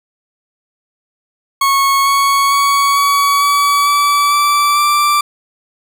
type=tone with pitch steps; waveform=40% pulse; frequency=1100 / 1110.2 / 1120.5 / 1130.9 / 1141.4 / 1152 / 1162.7 / 1173.5 Hz; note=C#6 / C#6 / C#6 / C#6 / D6 / D6 / D6 / D6; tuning=-14 / +2 / +18 / +34 / -50 / -34 / -18 / -2 cents; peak=-9 dBFS; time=1.61-5.21 s; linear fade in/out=5 ms; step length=450 ms; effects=none